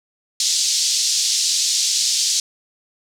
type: band-pass noise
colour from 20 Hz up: pink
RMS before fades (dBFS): -19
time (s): 0.4-2.4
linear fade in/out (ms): 2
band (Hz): 4200 to 7300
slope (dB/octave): 24
effects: none